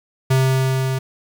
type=tone with level ramp; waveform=square; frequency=131.8 Hz; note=C3; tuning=13 cents sharp; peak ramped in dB=-13 to -20 dBFS; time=0.3-0.99 s; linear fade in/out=10 ms; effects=8-bit